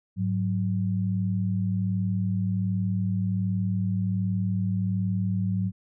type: tone pair together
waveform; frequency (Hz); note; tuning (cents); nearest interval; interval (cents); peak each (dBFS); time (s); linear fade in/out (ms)
sine; 104 / 185.31; G#2 / F#3; +3 / +3; minor seventh; 1000; -26; 0.16-5.72; 50
effects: none